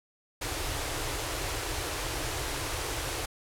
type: band-stop noise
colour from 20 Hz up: pink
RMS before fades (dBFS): -33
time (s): 0.41-3.26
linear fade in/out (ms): 10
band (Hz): 140 to 280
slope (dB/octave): 96
effects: low-pass 12000 Hz 12 dB/octave